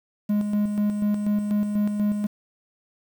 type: tone with tremolo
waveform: triangle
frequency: 207.7 Hz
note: G#3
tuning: in tune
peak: -17 dBFS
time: 0.29-2.27 s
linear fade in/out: 10 ms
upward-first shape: square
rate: 4.1 Hz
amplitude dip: 45%
effects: 8-bit